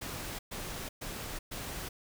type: noise bursts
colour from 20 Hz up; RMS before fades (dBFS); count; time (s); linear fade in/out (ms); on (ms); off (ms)
pink; -40; 4; 0.01-1.89; 10; 380; 120
effects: none